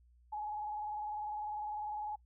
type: tone with vibrato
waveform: sine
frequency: 843 Hz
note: G#5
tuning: 26 cents sharp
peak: -37 dBFS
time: 0.32-2.16 s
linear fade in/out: 10 ms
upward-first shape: square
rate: 20 Hz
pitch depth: 35 cents each way
effects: noise-tail reverb RT60 0.1 s tail -24 dB re dry + added 60 Hz sine -62 dBFS peak until 2.25 s